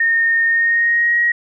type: tone with pitch glide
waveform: sine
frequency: 1835 to 1894.2 Hz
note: A#6 to A#6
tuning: -28 to +27 cents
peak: -12 dBFS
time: 0-1.32 s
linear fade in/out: 5 ms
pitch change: +55 cents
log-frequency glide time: 0.47-1.2 s
effects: none